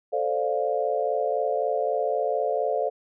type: chord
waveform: sine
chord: D minor seventh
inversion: second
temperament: equal with one note detuned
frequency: 440 / 523.3 / 587.3 / 702.1 Hz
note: A4 / C5 / D5 / F5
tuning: 0 / 0 / 0 / +9 cents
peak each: -28 dBFS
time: 0.12-2.9 s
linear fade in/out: 20 ms
effects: none